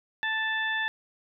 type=harmonic tone; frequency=880 Hz; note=A5; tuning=in tune; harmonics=1 / 2 / 3 / 4; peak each=-35 / -27 / -39 / -36 dBFS; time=0.23-0.88 s; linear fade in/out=0 ms; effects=none